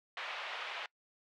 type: band-pass noise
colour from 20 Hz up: white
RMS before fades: -42 dBFS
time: 0.17-0.86 s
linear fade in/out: 2 ms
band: 580 to 3100 Hz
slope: 24 dB/octave
effects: noise-tail reverb RT60 0.1 s tail -24 dB re dry